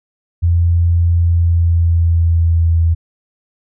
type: tone with pitch glide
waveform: sine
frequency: 85.4 to 82.87 Hz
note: F2 to E2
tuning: -38 to +10 cents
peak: -9 dBFS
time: 0.42-2.95 s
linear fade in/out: 20 ms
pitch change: -52 cents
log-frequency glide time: 1.16-2.81 s
effects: none